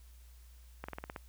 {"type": "slowing click train", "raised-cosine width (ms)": 0.5, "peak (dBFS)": -25, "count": 7, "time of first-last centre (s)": [0.84, 1.162], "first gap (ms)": 45, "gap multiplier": 1.07, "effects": ["added 60 Hz sine -53 dBFS peak until 1.28 s", "white hiss -66 dBFS RMS until 1.28 s"]}